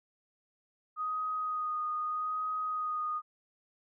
sine tone with vibrato, 1244.5 Hz, D#6, in tune, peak -31 dBFS, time 0.96-3.22 s, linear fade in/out 50 ms, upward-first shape sine, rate 0.8 Hz, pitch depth 17 cents each way, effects none

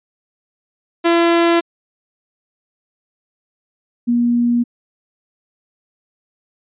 sawtooth / sine tone pair in turn, 338.7 / 239 Hz, E4 / A#3, +47 / +43 cents, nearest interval tritone, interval 604 cents, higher first, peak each -7 / -12 dBFS, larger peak first, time 1.04-1.61 / 4.07-4.64 s, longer neither, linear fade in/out 20 ms, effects resampled to 8000 Hz

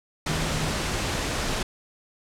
sine tone in noise, 155.56 Hz, D#3, in tune, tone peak -30 dBFS, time 0.28-0.75 s, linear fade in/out 5 ms, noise pink, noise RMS -27 dBFS, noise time 0.26-1.63 s, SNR -6 dB, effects low-pass 8000 Hz 12 dB/octave

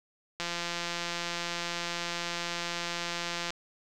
click train, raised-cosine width 0.2 ms, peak -16 dBFS, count 535, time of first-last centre 0.4-3.505 s, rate 172 Hz, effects none

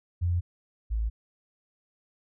sine tone pair in turn, 87.5 / 54.8 Hz, F2 / A1, +4 / -6 cents, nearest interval minor sixth, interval 810 cents, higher first, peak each -23 / -25 dBFS, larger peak first, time 0.21-0.41 / 0.9-1.1 s, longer neither, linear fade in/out 20 ms, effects none

